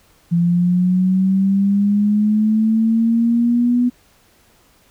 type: linear sweep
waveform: sine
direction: up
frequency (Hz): 169.7 to 246.5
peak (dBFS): -12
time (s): 0.31-3.9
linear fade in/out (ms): 20
effects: pink hiss -54 dBFS RMS until 4.9 s